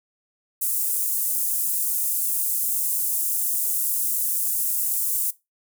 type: high-pass noise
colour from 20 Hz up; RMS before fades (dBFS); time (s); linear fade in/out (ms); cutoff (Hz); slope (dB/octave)
pink; -24; 0.61-5.31; 10; 9200; 24
effects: noise-tail reverb RT60 0.2 s tail -18 dB re dry